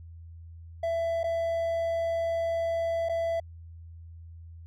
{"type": "tone with dropouts", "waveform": "triangle", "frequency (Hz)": 666, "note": "E5", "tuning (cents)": 18, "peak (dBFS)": -24, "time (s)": [0.83, 3.4], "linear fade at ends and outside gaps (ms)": 5, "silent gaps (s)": [[1.233, 1.24], [3.088, 3.094]], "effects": ["added 83 Hz sine -43 dBFS peak until 4.66 s"]}